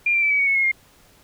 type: tone with pitch steps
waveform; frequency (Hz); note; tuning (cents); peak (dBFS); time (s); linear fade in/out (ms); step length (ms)
sine; 2400 / 2359 / 2318 / 2278 / 2239 / 2201 / 2163 / 2126; D7 / D7 / D7 / C#7 / C#7 / C#7 / C#7 / C7; +37 / +7 / -23 / +47 / +17 / -13 / -43 / +27; -16; 0.06-0.716; 5; 82
effects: pink hiss -54 dBFS RMS until 1.23 s